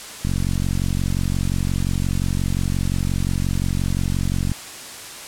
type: click train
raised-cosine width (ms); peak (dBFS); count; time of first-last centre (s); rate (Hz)
5; -10; 196; 0.25-4.517; 45.7
effects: white hiss -35 dBFS RMS until 5.27 s + low-pass 10000 Hz 12 dB/octave